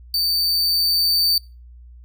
45% pulse tone with level ramp, 4584 Hz, D8, 43 cents flat, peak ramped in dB -17 to -14 dBFS, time 0.14-1.38 s, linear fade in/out 2 ms, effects noise-tail reverb RT60 0.3 s tail -23 dB re dry + added 60 Hz sine -40 dBFS peak until 2.04 s

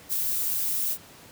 violet noise with ADSR envelope, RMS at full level -25 dBFS, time 0.09-0.98 s, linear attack 38 ms, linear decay 6 ms, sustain -2 dB, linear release 65 ms, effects pink hiss -49 dBFS RMS until 1.31 s + high-pass 80 Hz 12 dB/octave

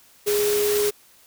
sine tone in noise, 415.3 Hz, G#4, in tune, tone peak -19 dBFS, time 0.26-0.91 s, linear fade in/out 20 ms, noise white, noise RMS -27 dBFS, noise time 0.26-0.91 s, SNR +5 dB, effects white hiss -54 dBFS RMS until 1.26 s

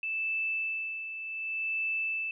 sine tone with tremolo, 2637 Hz, E7, in tune, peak -28 dBFS, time 0.03-2.31 s, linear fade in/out 2 ms, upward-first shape sine, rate 0.67 Hz, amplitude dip 60%, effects none

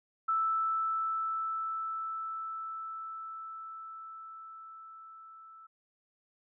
sine tone with level ramp, 1318.5 Hz, E6, in tune, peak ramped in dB -26 to -50 dBFS, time 0.28-5.67 s, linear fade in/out 10 ms, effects none

